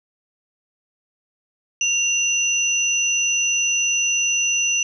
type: tone pair together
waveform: sine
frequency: 2777 / 5977 Hz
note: F7 / F#8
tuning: -10 / +17 cents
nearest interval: octave + minor second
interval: 1327 cents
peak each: -20 dBFS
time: 1.81-4.83 s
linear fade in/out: 2 ms
effects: none